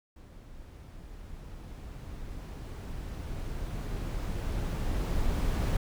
brown noise with level ramp, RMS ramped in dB -49 to -27 dBFS, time 0.16-5.77 s, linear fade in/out 5 ms, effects none

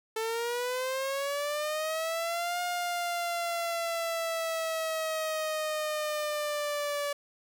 sawtooth linear two-way sweep, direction up then down, 440 to 711 to 574 Hz, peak -26 dBFS, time 0.16-7.13 s, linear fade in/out 5 ms, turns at 2.61 s, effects none

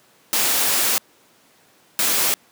white noise bursts at uneven times, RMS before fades -19 dBFS, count 2, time 0.33-0.98 / 1.99-2.34 s, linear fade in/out 0 ms, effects pink hiss -55 dBFS RMS until 2.51 s + high-pass 200 Hz 12 dB/octave

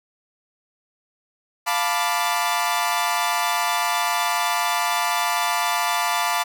sawtooth chord, B half-diminished seventh, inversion second, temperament equal with one note detuned, 700.9 / 880 / 987.8 / 1174.7 Hz, F5 / A5 / B5 / D6, +6 / 0 / 0 / 0 cents, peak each -22 dBFS, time 1.66-6.44 s, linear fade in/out 20 ms, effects none

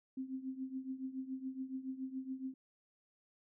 sine tone with tremolo, 262.6 Hz, C4, 6 cents sharp, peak -36 dBFS, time 0.17-2.54 s, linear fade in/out 5 ms, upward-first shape triangle, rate 7.1 Hz, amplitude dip 85%, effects none

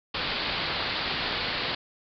white low-pass noise, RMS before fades -30 dBFS, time 0.14-1.75 s, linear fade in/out 5 ms, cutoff 4700 Hz, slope 96 dB/octave, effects none

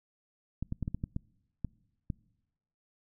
clicks, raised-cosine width 5 ms, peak -21 dBFS, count 9, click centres 0.626 / 0.724 / 0.827 / 0.879 / 0.946 / 1.039 / 1.164 / 1.647 / 2.102 s, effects noise-tail reverb RT60 1.0 s tail -25 dB re dry

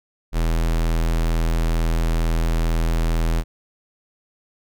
square tone, 41.1 Hz, E1, 4 cents flat, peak -18 dBFS, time 0.32-3.44 s, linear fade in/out 50 ms, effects none

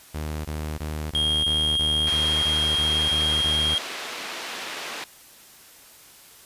sawtooth tone bursts, 76.7 Hz, D#2, 24 cents flat, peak -24 dBFS, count 11, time 0.14-3.75 s, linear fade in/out 10 ms, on 310 ms, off 20 ms
triangle tone, 3238 Hz, G#7, 45 cents flat, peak -19 dBFS, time 1.15-3.78 s, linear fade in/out 0 ms
white band-pass noise, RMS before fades -34 dBFS, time 2.07-5.04 s, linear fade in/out 0 ms, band 310 to 3500 Hz, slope 12 dB/octave
effects white hiss -49 dBFS RMS until 6.45 s + resampled to 32000 Hz

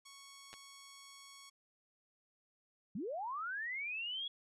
5% pulse tone, 1108.7 Hz, C#6, in tune, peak -40 dBFS, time 0.05-1.5 s, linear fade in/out 10 ms
clicks, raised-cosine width 0.2 ms, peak -33 dBFS, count 2, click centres 0.53 / 0.539 s
sine linear sweep, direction up, 162.6 to 3372 Hz, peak -38 dBFS, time 2.95-4.28 s, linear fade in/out 5 ms
effects low-pass 8000 Hz 12 dB/octave

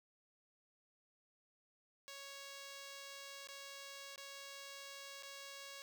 5% pulse tone with dropouts, 554.4 Hz, C#5, in tune, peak -38 dBFS, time 2.08-5.82 s, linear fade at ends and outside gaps 0 ms, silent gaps 3.471-3.487 / 4.159-4.178 / 5.225-5.232 s, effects none

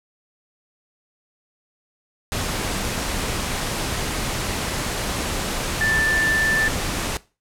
sine tone in noise, 1766 Hz, A6, 6 cents sharp, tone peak -18 dBFS, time 5.81-6.68 s, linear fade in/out 0 ms, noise pink, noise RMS -25 dBFS, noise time 2.32-7.17 s, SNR +4 dB, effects noise-tail reverb RT60 0.3 s tail -19 dB re dry + low-pass 11000 Hz 12 dB/octave

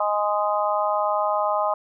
harmonic tone, 207.5 Hz, G#3, 1 cent flat, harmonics 3 / 4 / 5 / 6, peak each -24 / -25 / -26 / -27 dBFS, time 0-1.74 s, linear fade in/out 5 ms, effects none

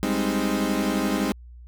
35% pulse chord, Ab major seventh, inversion third, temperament equal, 196 / 207.7 / 261.6 / 311.1 Hz, G3 / Ab3 / C4 / Eb4, 0 / 0 / 0 / 0 cents, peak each -26 dBFS, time 0.03-1.32 s, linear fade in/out 0 ms, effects added 60 Hz sine -41 dBFS peak until 1.67 s

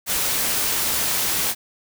white noise, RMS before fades -22 dBFS, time 0.06-1.55 s, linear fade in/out 50 ms, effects none

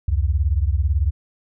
sine beating tone pair, 67.3 / 85.3 Hz, C2 / F2, +49 / -40 cents, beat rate 18 Hz, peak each -18 / -20 dBFS, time 0.08-1.11 s, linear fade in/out 5 ms, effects none

